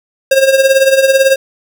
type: tone with tremolo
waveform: square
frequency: 537 Hz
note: C5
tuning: 45 cents sharp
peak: -4 dBFS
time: 0.31-1.36 s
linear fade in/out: 5 ms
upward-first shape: triangle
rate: 18 Hz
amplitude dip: 75%
effects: none